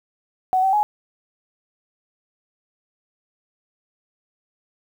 sine tone with pitch steps, 747 / 768 / 839 Hz, F#5 / G5 / G#5, +16 / -36 / +17 cents, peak -15 dBFS, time 0.53-0.83 s, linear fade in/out 0 ms, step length 100 ms, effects 8-bit

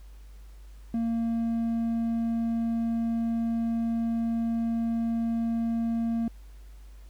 sine tone with hard clipping, 230 Hz, A#3, 23 cents flat, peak -26 dBFS, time 0.94-6.28 s, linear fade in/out 2 ms, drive 3 dB, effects added 50 Hz sine -44 dBFS peak until 7.09 s + pink hiss -62 dBFS RMS until 7.09 s

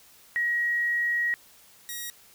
sine / 5% pulse tone pair in turn, 1900 / 1900 Hz, A#6 / A#6, +33 / +33 cents, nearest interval unison, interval 0 cents, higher neither, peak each -23 dBFS, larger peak neither, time 0.36-1.34 / 1.89-2.1 s, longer first, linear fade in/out 0 ms, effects white hiss -55 dBFS RMS until 2.34 s

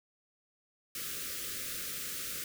white band-stop noise, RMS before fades -39 dBFS, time 0.95-2.44 s, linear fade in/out 2 ms, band 580 to 1200 Hz, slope 96 dB/octave, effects none

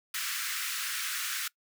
pink high-pass noise, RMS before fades -34 dBFS, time 0.14-1.48 s, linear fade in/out 5 ms, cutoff 1300 Hz, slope 48 dB/octave, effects noise-tail reverb RT60 0.1 s tail -22 dB re dry

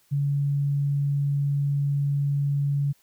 sine tone, 141.9 Hz, C#3, 41 cents sharp, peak -21 dBFS, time 0.11-2.93 s, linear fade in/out 20 ms, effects white hiss -63 dBFS RMS until 3.02 s

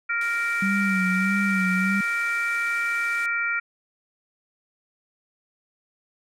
harmonic tone, 466.2 Hz, A#4, in tune, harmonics 3 / 4 / 5, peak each -25 / -30 / -27 dBFS, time 0.09-3.6 s, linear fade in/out 10 ms
white high-pass noise, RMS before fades -41 dBFS, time 0.21-3.26 s, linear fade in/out 2 ms, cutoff 250 Hz, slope 96 dB/octave
sine tone with vibrato, 191.5 Hz, G3, 40 cents flat, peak -22 dBFS, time 0.62-2.01 s, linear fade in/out 5 ms, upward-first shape sine, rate 1.6 Hz, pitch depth 65 cents each way
effects low-pass 10000 Hz 12 dB/octave

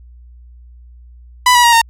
sawtooth tone with pitch steps, 994 / 968.5 / 943.6 / 919.4 Hz, B5 / B5 / A#5 / A#5, +11 / -34 / +21 / -24 cents, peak -3 dBFS, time 1.46-1.816 s, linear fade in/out 5 ms, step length 89 ms, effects added 60 Hz sine -37 dBFS peak until 1.89 s + low-pass 12000 Hz 12 dB/octave

